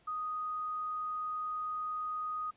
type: tone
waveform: sine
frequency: 1244.5 Hz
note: D#6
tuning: in tune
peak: -34 dBFS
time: 0.07-2.51 s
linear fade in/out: 10 ms
effects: pink hiss -67 dBFS RMS until 2.56 s + resampled to 8000 Hz